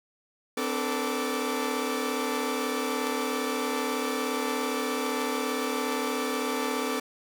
sawtooth tone cluster, 256.2 / 293 / 440.2 / 477.8 / 1165 Hz, C4 / D4 / A4 / A#4 / D6, -36 / -4 / +1 / +43 / -14 cents, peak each -28 / -32 / -28 / -34 / -31 dBFS, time 0.57-7 s, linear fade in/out 5 ms, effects none

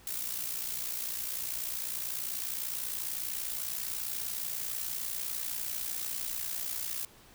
blue noise with amplitude modulation, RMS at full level -33 dBFS, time 0.07-7.05 s, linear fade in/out 2 ms, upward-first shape sine, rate 60.1 Hz, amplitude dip 65%, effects pink hiss -57 dBFS RMS until 7.34 s

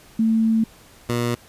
sine / 15% pulse tone pair in turn, 223.2 / 119.89 Hz, A3 / A#2, +25 / +49 cents, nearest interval major seventh, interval 1076 cents, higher first, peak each -15 / -14 dBFS, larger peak second, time 0.19-0.64 / 1.09-1.35 s, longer first, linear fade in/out 5 ms, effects pink hiss -49 dBFS RMS until 1.48 s + resampled to 32000 Hz

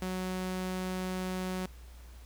sawtooth tone, 185 Hz, F#3, in tune, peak -29 dBFS, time 0.02-1.66 s, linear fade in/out 2 ms, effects added 60 Hz sine -47 dBFS peak until 2.25 s + pink hiss -59 dBFS RMS until 2.25 s

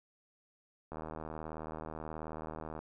click train, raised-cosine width 1 ms, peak -28 dBFS, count 148, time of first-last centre 0.92-2.79 s, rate 78.6 Hz, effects none

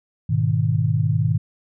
sine chord, G# minor, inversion none, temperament equal, 103.83 / 123.47 / 155.56 Hz, G#2 / B2 / D#3, 0 / 0 / 0 cents, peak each -21 dBFS, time 0.29-1.38 s, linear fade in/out 10 ms, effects none

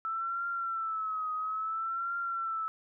sine tone with vibrato, 1318.5 Hz, E6, in tune, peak -31 dBFS, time 0.05-2.68 s, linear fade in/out 0 ms, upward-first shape triangle, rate 0.59 Hz, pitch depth 90 cents each way, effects none

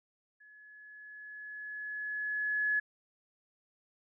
sine tone with level ramp, 1700 Hz, G#6, 40 cents sharp, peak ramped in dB -55 to -26 dBFS, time 0.4-2.8 s, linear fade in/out 10 ms, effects none

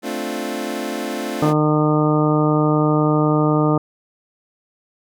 25% pulse chord, D minor seventh, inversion second, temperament equal, 220 / 261.6 / 293.7 / 349.2 Hz, A3 / C4 / D4 / F4, 0 / 0 / 0 / 0 cents, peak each -25 dBFS, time 0.02-1.54 s, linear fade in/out 50 ms
harmonic tone, 152 Hz, D#3, 40 cents flat, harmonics 1 / 2 / 3 / 4 / 5 / 6 / 7 / 8, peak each -18 / -18 / -22 / -24 / -28 / -28 / -33 / -24 dBFS, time 1.42-3.78 s, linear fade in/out 5 ms
effects none

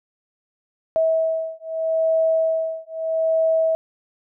sine beating tone pair, 646 / 646.79 Hz, E5 / E5, -35 / -33 cents, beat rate 0.79 Hz, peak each -21 dBFS, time 0.96-3.75 s, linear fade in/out 0 ms, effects none

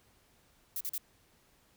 violet noise bursts, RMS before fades -36 dBFS, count 3, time 0.76-0.98 s, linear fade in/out 2 ms, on 46 ms, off 41 ms, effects pink hiss -67 dBFS RMS until 1.76 s

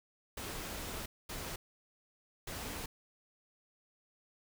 pink noise bursts at uneven times, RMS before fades -42 dBFS, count 3, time 0.37-1.06 / 1.29-1.56 / 2.47-2.86 s, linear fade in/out 5 ms, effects none

